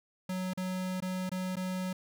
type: tone with dropouts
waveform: square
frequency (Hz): 185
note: F#3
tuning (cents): 0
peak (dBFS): -33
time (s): 0.29-1.93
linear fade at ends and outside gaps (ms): 5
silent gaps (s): 0.535-0.574 / 1.004-1.022 / 1.294-1.316 / 1.557-1.567
effects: none